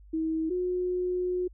sine tone pair in turn, 320.3 / 361.7 Hz, E4 / F#4, -50 / -39 cents, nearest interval major second, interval 211 cents, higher second, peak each -26 dBFS, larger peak neither, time 0.13-0.5 / 0.5-1.48 s, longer second, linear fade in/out 10 ms, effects added 50 Hz sine -49 dBFS peak until 1.53 s

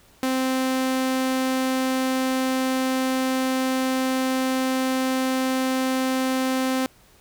sawtooth tone, 260.6 Hz, C4, 7 cents flat, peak -17 dBFS, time 0.23-6.86 s, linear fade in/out 0 ms, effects pink hiss -55 dBFS RMS until 7.2 s

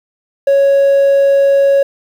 triangle tone, 554.4 Hz, C#5, in tune, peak -4 dBFS, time 0.47-1.83 s, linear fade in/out 5 ms, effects tanh soft clip ceiling -1 dBFS + 7-bit

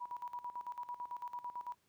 sine tone with tremolo, 973 Hz, B5, 26 cents flat, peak -39 dBFS, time 0-1.75 s, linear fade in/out 20 ms, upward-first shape square, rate 9 Hz, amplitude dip 80%, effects pink hiss -75 dBFS RMS until 1.88 s + high-pass 80 Hz 12 dB/octave

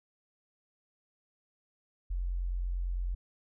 sine tone, 44.44 Hz, F1, 31 cents sharp, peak -30 dBFS, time 2.1-3.15 s, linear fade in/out 10 ms, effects none

